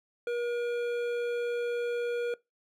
triangle tone with hard clipping, 478.2 Hz, A#4, 44 cents sharp, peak -31 dBFS, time 0.27-2.34 s, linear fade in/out 2 ms, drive 15 dB, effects noise-tail reverb RT60 0.2 s tail -21 dB re dry

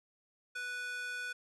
square tone with high-pass filter, 493.4 Hz, B4, 2 cents flat, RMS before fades -40 dBFS, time 0.55-1.33 s, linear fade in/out 10 ms, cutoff 1700 Hz, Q 6.3, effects resampled to 24000 Hz

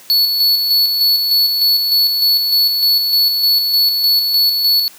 square tone with tremolo, 4420 Hz, C#8, 6 cents flat, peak -10 dBFS, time 0.1-4.88 s, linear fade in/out 0 ms, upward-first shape square, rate 3.3 Hz, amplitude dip 40%, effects white hiss -41 dBFS RMS until 4.98 s + high-pass 150 Hz 12 dB/octave

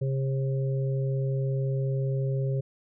harmonic tone, 134.4 Hz, C3, 47 cents sharp, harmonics 1 / 3 / 4, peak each -25 / -35 / -37 dBFS, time 0.01-2.61 s, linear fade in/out 10 ms, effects none

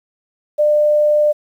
sine tone, 598 Hz, D5, 31 cents sharp, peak -10 dBFS, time 0.58-1.33 s, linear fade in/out 20 ms, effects 8-bit

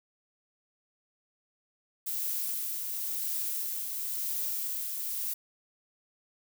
violet noise with tremolo, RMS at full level -32 dBFS, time 2.06-5.34 s, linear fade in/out 10 ms, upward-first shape triangle, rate 0.96 Hz, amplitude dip 35%, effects none

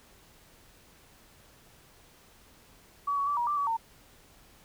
sine tone with pitch steps, 1138 / 1122 / 1158 / 954 / 1176 / 1137 / 909 Hz, C#6 / C#6 / D6 / A#5 / D6 / C#6 / A#5, +45 / +21 / -25 / +40 / +2 / +44 / -44 cents, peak -26 dBFS, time 3.07-3.77 s, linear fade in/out 10 ms, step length 100 ms, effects pink hiss -58 dBFS RMS until 4.64 s

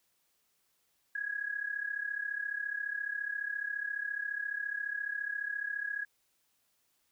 sine tone with amplitude modulation, 1661.2 Hz, G#6, in tune, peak -30 dBFS, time 1.15-6.05 s, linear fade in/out 5 ms, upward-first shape sine, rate 34.5 Hz, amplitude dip 80%, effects white hiss -75 dBFS RMS until 7.11 s

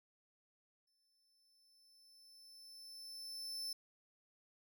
40% pulse tone with exponential growth, 5290 Hz, E8, 5 cents sharp, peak -39 dBFS, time 0.87-3.73 s, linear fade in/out 5 ms, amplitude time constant 620 ms, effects none

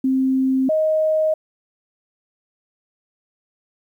sine tone pair in turn, 263.2 / 626 Hz, C4 / D#5, +10 / +10 cents, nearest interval octave + minor third, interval 1500 cents, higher second, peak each -15 dBFS, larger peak neither, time 0.04-0.69 / 0.69-1.34 s, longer neither, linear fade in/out 5 ms, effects 9-bit

